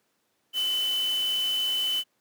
sine tone in noise, 3019 Hz, F#7, 34 cents sharp, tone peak -24 dBFS, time 0.53-2.04 s, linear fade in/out 50 ms, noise white, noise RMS -39 dBFS, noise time 0.53-2.04 s, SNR +12 dB, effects pink hiss -72 dBFS RMS until 2.2 s + high-pass 200 Hz 12 dB/octave

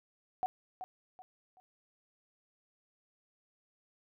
sine tone with echo, 744 Hz, F#5, 9 cents sharp, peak -29 dBFS, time 0.43-0.46 s, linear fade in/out 0 ms, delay 380 ms, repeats 3, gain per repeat -10 dB, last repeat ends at 1.6 s, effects none

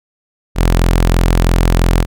sawtooth tone, 43 Hz, F1, 26 cents flat, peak -5 dBFS, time 0.55-2.06 s, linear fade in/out 50 ms, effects none

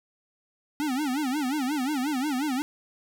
square tone with vibrato, 277.2 Hz, C#4, in tune, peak -26 dBFS, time 0.8-2.62 s, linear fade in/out 0 ms, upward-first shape sine, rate 5.6 Hz, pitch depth 190 cents each way, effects none

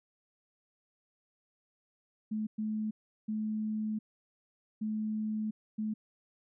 sine tone bursts at uneven times, 215.6 Hz, A3, 35 cents flat, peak -31 dBFS, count 5, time 2.31-2.47 / 2.58-2.91 / 3.28-3.99 / 4.81-5.51 / 5.78-5.94 s, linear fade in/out 10 ms, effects none

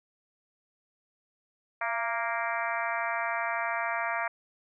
harmonic tone with a mistuned harmonic, 233.1 Hz, A#3, in tune, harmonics 3 / 4 / 5 / 6 / 7 / 8 / 9 / 10, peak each -34 / -35 / -36 / -37 / -37 / -38 / -39 / -39 dBFS, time 1.81-4.28 s, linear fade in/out 5 ms, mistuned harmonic 3, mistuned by -45 cents, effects none

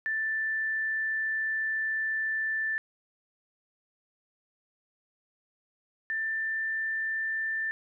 sine tone pair in turn, 1766 / 1778.3 Hz, A6 / A6, +6 / +18 cents, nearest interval unison, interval 12 cents, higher second, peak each -27 / -28 dBFS, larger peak first, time 0.06-2.78 / 6.1-7.71 s, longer first, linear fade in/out 0 ms, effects none

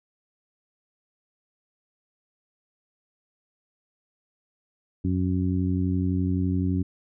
harmonic tone, 91.8 Hz, F#2, 13 cents flat, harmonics 1 / 2 / 3 / 4, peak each -25 / -27 / -27 / -38 dBFS, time 5.04-6.83 s, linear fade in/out 10 ms, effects none

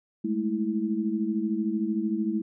sine tone cluster, 207.3 / 220.5 / 326.9 Hz, G#3 / A3 / E4, -3 / +4 / -14 cents, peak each -29 dBFS, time 0.24-2.42 s, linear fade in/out 10 ms, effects none

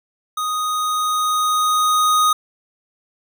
square tone with level ramp, 1244.5 Hz, D#6, in tune, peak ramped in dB -21 to -13 dBFS, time 0.37-2.33 s, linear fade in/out 5 ms, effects none

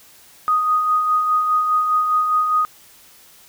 sine tone with tremolo, 1244.5 Hz, D#6, in tune, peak -13 dBFS, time 0.48-2.65 s, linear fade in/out 0 ms, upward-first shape sine, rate 4.9 Hz, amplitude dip 40%, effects white hiss -48 dBFS RMS until 3.48 s

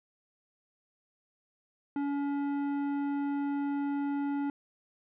sine tone with tanh clipping, 283.5 Hz, C#4, 39 cents sharp, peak -31 dBFS, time 1.96-4.5 s, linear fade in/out 2 ms, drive 12 dB, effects none

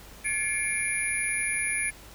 sine tone cluster, 1714 / 2159 / 2349 / 10410 Hz, A6 / C#7 / D7 / E9, -46 / -46 / 0 / -23 cents, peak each -34 / -33 / -31 / -29 dBFS, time 0.24-1.91 s, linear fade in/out 20 ms, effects added 50 Hz sine -49 dBFS peak until 2.14 s + pink hiss -49 dBFS RMS until 2.14 s

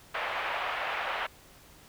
pink band-pass noise, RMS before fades -33 dBFS, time 0.14-1.27 s, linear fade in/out 10 ms, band 620 to 2800 Hz, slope 24 dB/octave, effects pink hiss -55 dBFS RMS until 1.88 s

